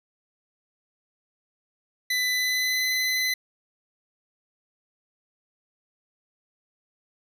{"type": "tone with pitch glide", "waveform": "25% pulse", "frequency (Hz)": [2000, 2022], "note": ["B6", "B6"], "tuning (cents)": [21, 40], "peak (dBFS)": -19, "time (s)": [2.1, 3.34], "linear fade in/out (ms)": 5, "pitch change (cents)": 19, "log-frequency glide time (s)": [2.33, 2.86], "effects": []}